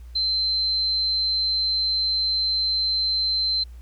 sine tone, 4100 Hz, C8, 36 cents flat, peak -20 dBFS, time 0.15-3.64 s, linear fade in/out 10 ms, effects added 60 Hz sine -38 dBFS peak until 3.81 s + pink hiss -60 dBFS RMS until 3.81 s

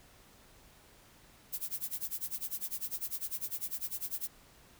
violet noise with tremolo, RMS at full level -35 dBFS, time 1.52-4.28 s, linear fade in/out 20 ms, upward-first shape sine, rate 10 Hz, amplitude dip 95%, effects pink hiss -60 dBFS RMS until 4.79 s

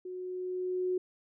sine tone with level ramp, 366.1 Hz, F#4, 18 cents flat, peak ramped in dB -38 to -27 dBFS, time 0.05-0.98 s, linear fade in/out 5 ms, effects none

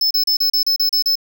square tone bursts, 5250 Hz, E8, 8 cents flat, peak -14 dBFS, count 9, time 0.01-1.155 s, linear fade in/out 5 ms, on 97 ms, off 34 ms, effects none

